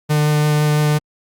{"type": "tone with vibrato", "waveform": "45% pulse", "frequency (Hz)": 150, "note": "D3", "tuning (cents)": 37, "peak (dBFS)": -13, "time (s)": [0.09, 0.99], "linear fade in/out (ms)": 20, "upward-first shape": "sine", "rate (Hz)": 5.9, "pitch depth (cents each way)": 8, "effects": ["Opus 48 kbps"]}